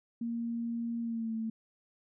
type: tone with pitch glide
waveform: sine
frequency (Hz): 233.1 to 223.3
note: A#3 to A3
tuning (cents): 0 to +26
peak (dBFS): -32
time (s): 0.21-1.5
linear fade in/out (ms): 5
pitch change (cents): -74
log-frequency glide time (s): 1.01-1.34
effects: none